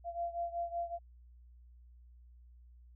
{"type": "beating tone pair", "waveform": "sine", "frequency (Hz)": [685, 690.3], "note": ["F5", "F5"], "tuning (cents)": [-34, -20], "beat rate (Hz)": 5.3, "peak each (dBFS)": [-37, -40], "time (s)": [0.04, 0.99], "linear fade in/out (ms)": 50, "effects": ["added 60 Hz sine -55 dBFS peak until 2.95 s"]}